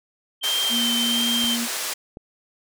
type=tone with vibrato; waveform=sine; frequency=3136 Hz; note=G7; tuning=in tune; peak=-21 dBFS; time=0.41-1.58 s; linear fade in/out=50 ms; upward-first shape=sine; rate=1.4 Hz; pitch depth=21 cents each way
type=band-pass noise; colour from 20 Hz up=white; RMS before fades=-28 dBFS; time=0.43-1.94 s; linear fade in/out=10 ms; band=420 to 10000 Hz; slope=12 dB/octave
type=tone; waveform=sine; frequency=235.4 Hz; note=A#3; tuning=17 cents sharp; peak=-25 dBFS; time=0.69-1.68 s; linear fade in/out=50 ms
type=clicks; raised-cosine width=2 ms; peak=-24 dBFS; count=2; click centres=1.442 / 2.171 s
effects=none